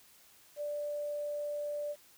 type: tone with quantisation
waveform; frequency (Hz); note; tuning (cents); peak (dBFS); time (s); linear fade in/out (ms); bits
sine; 587.3; D5; 0; -34; 0.56-1.96; 50; 10
effects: white hiss -61 dBFS RMS until 2.17 s